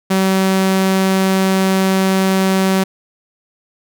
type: tone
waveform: sawtooth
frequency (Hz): 190.6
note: G3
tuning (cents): -48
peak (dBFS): -8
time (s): 0.1-2.84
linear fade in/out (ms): 10
effects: none